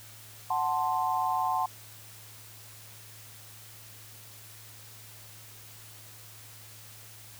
sine chord, F# diminished, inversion none, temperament equal, 740 / 880 / 1046.5 Hz, F#5 / A5 / C6, 0 / 0 / 0 cents, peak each -30 dBFS, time 0.5-1.66 s, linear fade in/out 5 ms, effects added 108 Hz sine -53 dBFS peak until 7.39 s + white hiss -50 dBFS RMS until 7.39 s

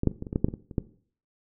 clicks, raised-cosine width 3 ms, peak -13 / -7 / -29 / -20 / -24 / -19 / -11 / -8 / -17 / -22 / -27 / -11 dBFS, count 12, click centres 0.034 / 0.073 / 0.114 / 0.224 / 0.268 / 0.329 / 0.359 / 0.445 / 0.485 / 0.539 / 0.712 / 0.782 s, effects noise-tail reverb RT60 0.5 s tail -18 dB re dry

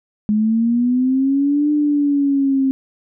sine linear two-way sweep, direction up then down, 208.8 to 298.7 to 265.5 Hz, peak -13 dBFS, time 0.29-2.71 s, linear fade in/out 0 ms, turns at 1.71 s, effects none

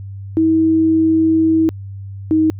sine tone pair in turn, 321.5 / 315.1 Hz, E4 / D#4, -43 / +22 cents, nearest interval unison, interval 35 cents, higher first, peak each -10 dBFS, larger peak neither, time 0.37-1.69 / 2.31-2.5 s, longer first, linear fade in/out 0 ms, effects added 98 Hz sine -27 dBFS peak until 2.59 s

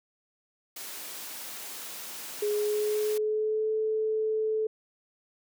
white high-pass noise, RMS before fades -40 dBFS, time 0.76-3.18 s, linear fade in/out 5 ms, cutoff 220 Hz, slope 12 dB/octave
sine tone with pitch glide, 417.3 to 435.8 Hz, G#4 to A4, +8 to -17 cents, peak -25 dBFS, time 2.42-4.67 s, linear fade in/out 5 ms, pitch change +75 cents, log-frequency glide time 2.53-3.72 s
effects none

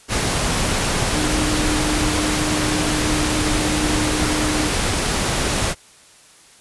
sine tone in noise, 304.2 Hz, D#4, 39 cents flat, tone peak -22 dBFS, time 1.11-4.7 s, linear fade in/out 50 ms, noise pink, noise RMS -20 dBFS, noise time 0.08-5.75 s, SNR -5 dB, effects white hiss -48 dBFS RMS until 6.6 s + resampled to 24000 Hz

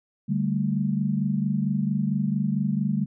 sine chord, D suspended fourth, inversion none, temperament just, 146.83 / 195.78 / 220.2 Hz, D3 / G3 / A3, 0 / -2 / +2 cents, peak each -27 / -25 / -27 dBFS, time 0.28-3.06 s, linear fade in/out 20 ms, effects none

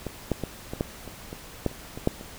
clicks, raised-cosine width 2 ms, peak -17 / -10 / -15 / -19 / -11 / -25 / -22 / -10 / -29 / -22 / -7 / -27 dBFS, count 12, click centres 0.067 / 0.317 / 0.437 / 0.735 / 0.809 / 1.077 / 1.329 / 1.663 / 1.714 / 1.975 / 2.074 / 2.211 s, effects pink hiss -44 dBFS RMS until 2.38 s

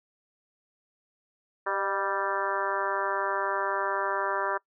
harmonic tone with a mistuned harmonic, 196 Hz, G3, in tune, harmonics 2 / 3 / 4 / 5 / 6 / 7 / 8 / 9, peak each -35 / -34 / -38 / -32 / -33 / -35 / -35 / -38 dBFS, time 1.66-4.58 s, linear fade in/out 10 ms, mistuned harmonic 3, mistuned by +38 cents, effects noise-tail reverb RT60 0.1 s tail -23 dB re dry

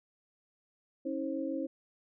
sine tone cluster, 273 / 319.8 / 532 Hz, C#4 / D#4 / C5, -26 / +48 / +29 cents, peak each -36 / -36 / -38 dBFS, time 1.05-1.67 s, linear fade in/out 10 ms, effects none

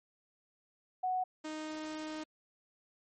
sine / sawtooth tone pair in turn, 740 / 310.1 Hz, F#5 / D#4, 0 / -6 cents, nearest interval octave + minor third, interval 1506 cents, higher first, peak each -30 / -35 dBFS, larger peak first, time 1.03-1.24 / 1.44-2.24 s, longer second, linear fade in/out 10 ms, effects MP3 32 kbps

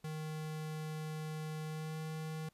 square tone with pitch glide, 155.56 to 157.37 Hz, D#3 to D#3, 0 to +20 cents, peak -40 dBFS, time 0.04-2.49 s, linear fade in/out 5 ms, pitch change +20 cents, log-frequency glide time 1.65-1.98 s, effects pink hiss -73 dBFS RMS until 2.53 s + resampled to 32000 Hz

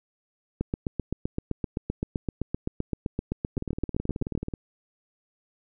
two click trains, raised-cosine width 3 ms, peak -14 / -18 dBFS, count 30 / 19, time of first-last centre 0.61-4.352 / 3.57-4.538 s, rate 7.75 / 18.6 Hz, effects none

